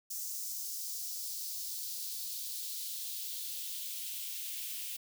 blue noise with high-pass filter sweep, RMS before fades -40 dBFS, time 0.1-4.97 s, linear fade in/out 10 ms, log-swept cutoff 6000 to 2700 Hz, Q 2.1, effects none

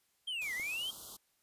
triangle linear two-way sweep, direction down then up, 3232 to 1900 to 3232 Hz, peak -34 dBFS, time 0.27-0.91 s, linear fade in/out 10 ms, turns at 0.54 s
white band-stop noise, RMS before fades -48 dBFS, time 0.41-1.17 s, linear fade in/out 10 ms, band 1400 to 3000 Hz, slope 96 dB/octave
click, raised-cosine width 2 ms, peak -39 dBFS, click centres 0.598 s
effects white hiss -75 dBFS RMS until 1.42 s + resampled to 32000 Hz

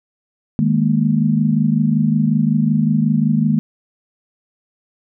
sine chord, D# suspended fourth, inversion none, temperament equal, 155.56 / 207.7 / 233.1 Hz, D#3 / G#3 / A#3, 0 / 0 / 0 cents, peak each -17 dBFS, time 0.59-3.59 s, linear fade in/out 0 ms, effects none

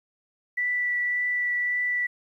sine tone with vibrato, 1966 Hz, B6, 8 cents flat, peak -23 dBFS, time 0.57-2.07 s, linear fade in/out 10 ms, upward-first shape triangle, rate 1.8 Hz, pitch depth 9 cents each way, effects 10-bit

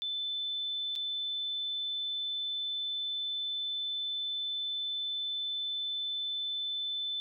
sine tone with dropouts, 3520 Hz, A7, in tune, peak -32 dBFS, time 0.02-7.2 s, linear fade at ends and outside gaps 0 ms, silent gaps 0.954-0.96 s, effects none

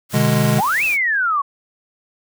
white noise, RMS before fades -31 dBFS, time 0.09-0.98 s, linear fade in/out 50 ms
square chord, G# diminished, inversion first, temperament just, 124.59 / 149.51 / 207.7 Hz, B2 / D3 / G#3, +16 / +31 / 0 cents, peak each -19 dBFS, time 0.13-0.61 s, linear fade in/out 20 ms
sine exponential two-way sweep, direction up then down, 698.5 to 2701 to 1091 Hz, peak -15 dBFS, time 0.58-1.42 s, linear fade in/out 10 ms, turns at 0.84 s
effects none

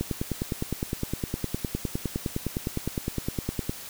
click train, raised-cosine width 3 ms, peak -14 dBFS, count 37, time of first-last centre 0.01-3.695 s, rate 9.77 Hz, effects white hiss -41 dBFS RMS until 3.89 s

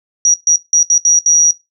sine tone bursts at uneven times, 5770 Hz, F#8, 44 cents flat, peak -6 dBFS, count 6, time 0.25-0.34 / 0.47-0.56 / 0.73-0.83 / 0.9-0.98 / 1.05-1.19 / 1.26-1.51 s, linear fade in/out 2 ms, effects noise-tail reverb RT60 0.2 s tail -19 dB re dry

